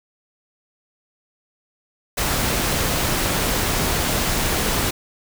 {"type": "noise", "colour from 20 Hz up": "pink", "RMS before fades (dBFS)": -21, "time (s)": [2.17, 4.91], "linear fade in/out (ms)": 10, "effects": []}